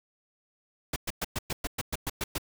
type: noise bursts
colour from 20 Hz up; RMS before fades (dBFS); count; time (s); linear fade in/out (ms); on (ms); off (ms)
pink; -31; 11; 0.93-2.382; 5; 32; 110
effects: none